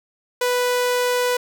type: tone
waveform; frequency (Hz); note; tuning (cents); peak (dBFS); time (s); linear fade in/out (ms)
sawtooth; 493.9; B4; 0; -14; 0.41-1.37; 5
effects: none